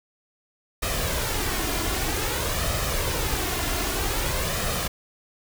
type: noise with flanger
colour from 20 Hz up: pink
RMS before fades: -26 dBFS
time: 0.82-4.88 s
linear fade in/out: 10 ms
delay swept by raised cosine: 1.6 to 2.9 ms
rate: 0.52 Hz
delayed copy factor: +0.5
effects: none